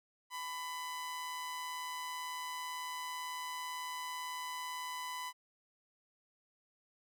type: tone with amplitude modulation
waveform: sawtooth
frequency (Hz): 1000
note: B5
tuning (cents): +21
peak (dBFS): -34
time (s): 0.3-5.33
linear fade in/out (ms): 50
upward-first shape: sine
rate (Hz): 158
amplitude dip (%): 40
effects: none